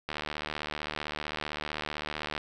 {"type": "click train", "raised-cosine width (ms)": 0.3, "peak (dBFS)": -17, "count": 174, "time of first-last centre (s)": [0.09, 2.378], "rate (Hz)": 75.6, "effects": []}